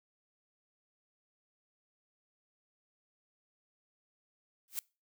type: noise with exponential growth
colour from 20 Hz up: blue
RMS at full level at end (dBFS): -32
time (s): 4.68-4.79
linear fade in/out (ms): 0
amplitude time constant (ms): 22
effects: noise-tail reverb RT60 0.3 s tail -25 dB re dry